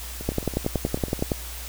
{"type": "two click trains", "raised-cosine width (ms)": 2, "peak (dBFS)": [-9, -21], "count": [12, 10], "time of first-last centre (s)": [[0.29, 1.318], [0.21, 1.193]], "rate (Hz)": [10.7, 9.16], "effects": ["added 60 Hz sine -36 dBFS peak until 1.68 s", "white hiss -38 dBFS RMS until 1.68 s"]}